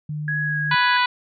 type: tone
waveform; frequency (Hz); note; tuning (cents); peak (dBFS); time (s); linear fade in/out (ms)
sine; 150.7; D3; +45; -25; 0.09-0.75; 5
type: tone with vibrato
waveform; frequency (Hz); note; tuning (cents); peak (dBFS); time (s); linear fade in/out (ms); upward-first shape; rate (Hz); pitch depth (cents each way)
sine; 1661.2; G#6; 0; -22; 0.28-0.97; 2; sine; 2.3; 11
type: harmonic tone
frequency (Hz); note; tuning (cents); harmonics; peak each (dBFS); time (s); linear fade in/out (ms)
493.9; B4; 0; 2 / 3 / 4 / 5 / 6 / 7 / 8 / 9; -19 / -23 / -25 / -27 / -29 / -30 / -31 / -32; 0.71-1.06; 5
effects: none